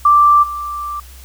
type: tone with level steps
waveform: sine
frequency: 1174.7 Hz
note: D6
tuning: in tune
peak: -6 / -21 dBFS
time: 0.05-1 s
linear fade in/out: 5 ms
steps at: 0.42 s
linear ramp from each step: 20 ms
effects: added 64 Hz sine -36 dBFS peak until 1.24 s + white hiss -43 dBFS RMS until 1.24 s

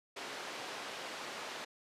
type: band-pass noise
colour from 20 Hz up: pink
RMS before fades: -44 dBFS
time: 0.16-1.65 s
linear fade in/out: 10 ms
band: 440 to 5000 Hz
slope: 12 dB/octave
effects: resampled to 32000 Hz

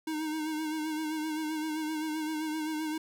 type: tone with vibrato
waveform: square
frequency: 311.1 Hz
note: D#4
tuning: in tune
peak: -32 dBFS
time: 0.07-2.98 s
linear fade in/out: 5 ms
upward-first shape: sine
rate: 7.7 Hz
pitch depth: 40 cents each way
effects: none

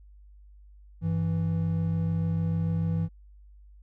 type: tone pair together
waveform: triangle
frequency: 98 / 164.81 Hz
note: G2 / E3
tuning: 0 / 0 cents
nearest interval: major sixth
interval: 900 cents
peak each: -27 / -24 dBFS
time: 1.01-3.09 s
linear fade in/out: 50 ms
effects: added 50 Hz sine -49 dBFS peak until 3.82 s

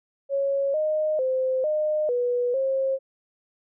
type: tone with pitch steps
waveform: sine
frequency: 553 / 617 / 519 / 611 / 488.8 / 535 Hz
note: C#5 / D#5 / C5 / D#5 / B4 / C5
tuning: -4 / -15 / -14 / -32 / -18 / +38 cents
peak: -21 dBFS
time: 0.29-2.99 s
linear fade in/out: 50 ms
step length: 450 ms
effects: none

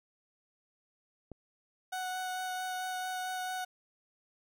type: click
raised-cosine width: 2 ms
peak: -31 dBFS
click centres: 1.317 s
type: tone with vibrato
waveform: 30% pulse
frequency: 740 Hz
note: F#5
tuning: in tune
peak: -32 dBFS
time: 1.92-3.65 s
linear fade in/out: 10 ms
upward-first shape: sine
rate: 4.5 Hz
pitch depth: 9 cents each way
effects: none

